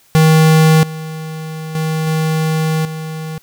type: tone with level steps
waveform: square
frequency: 158.2 Hz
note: D#3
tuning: 29 cents sharp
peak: -7 / -24 / -16 / -14 / -23 dBFS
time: 0.15-3.38 s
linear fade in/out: 0 ms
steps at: 0.83 / 1.75 / 2.07 / 2.85 s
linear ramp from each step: 2 ms
effects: white hiss -51 dBFS RMS until 3.42 s